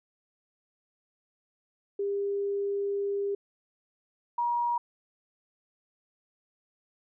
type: tone pair in turn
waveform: sine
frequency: 401 / 953.7 Hz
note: G4 / A#5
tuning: +39 / +39 cents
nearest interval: octave + minor third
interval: 1500 cents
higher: second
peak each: -27 / -25 dBFS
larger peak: second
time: 1.99-3.35 / 4.38-4.78 s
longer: first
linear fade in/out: 5 ms
effects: none